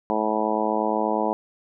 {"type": "harmonic tone", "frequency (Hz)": 108.3, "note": "A2", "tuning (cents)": -27, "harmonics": [2, 3, 4, 5, 6, 7, 8, 9], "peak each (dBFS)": [-29, -29, -29, -29, -29, -29, -29, -29], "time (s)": [0.1, 1.33], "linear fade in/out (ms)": 0, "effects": []}